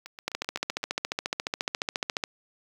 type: two click trains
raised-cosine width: 0.2 ms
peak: -10 / -24 dBFS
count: 29 / 7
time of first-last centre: 0.28-2.238 / 0.06-0.831 s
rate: 14.3 / 7.78 Hz
effects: high-pass 200 Hz 12 dB/octave + 7-bit